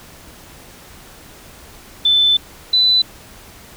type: tone pair in turn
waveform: sine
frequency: 3520 / 3995 Hz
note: A7 / B7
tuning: 0 / +19 cents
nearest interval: major second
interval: 219 cents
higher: second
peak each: -10 dBFS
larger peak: neither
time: 2.05-2.37 / 2.73-3.02 s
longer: first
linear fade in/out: 5 ms
effects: pink hiss -41 dBFS RMS until 3.76 s